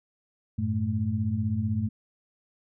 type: tone cluster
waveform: sine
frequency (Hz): 95.3 / 111.1 / 217.7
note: G2 / A2 / A3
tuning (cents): -48 / +17 / -18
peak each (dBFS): -29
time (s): 0.58-1.89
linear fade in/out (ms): 10
effects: none